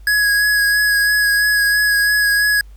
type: tone with vibrato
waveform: square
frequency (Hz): 1668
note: G#6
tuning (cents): +7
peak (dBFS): -13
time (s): 0.07-2.61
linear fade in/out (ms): 2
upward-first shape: sine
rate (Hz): 3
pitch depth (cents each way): 17
effects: added 50 Hz sine -36 dBFS peak until 2.76 s + pink hiss -57 dBFS RMS until 2.76 s